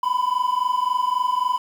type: tone pair together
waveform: triangle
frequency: 987.8 / 1011.5 Hz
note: B5 / B5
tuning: 0 / +41 cents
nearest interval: unison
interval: 41 cents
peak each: -20 dBFS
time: 0.03-1.58 s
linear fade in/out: 5 ms
effects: 8-bit